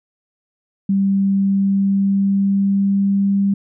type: tone with pitch glide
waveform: sine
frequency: 196 to 198.16 Hz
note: G3 to G3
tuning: 0 to +19 cents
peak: -13 dBFS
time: 0.89-3.54 s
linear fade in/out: 5 ms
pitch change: +19 cents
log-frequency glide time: 1.35-3.41 s
effects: none